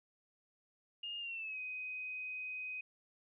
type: tone with pitch glide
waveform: sine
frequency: 2834 to 2510 Hz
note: F7 to D#7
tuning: +25 to +15 cents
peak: -40 dBFS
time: 1.03-2.81 s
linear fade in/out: 5 ms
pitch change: -210 cents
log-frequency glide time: 1.19-1.59 s
effects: none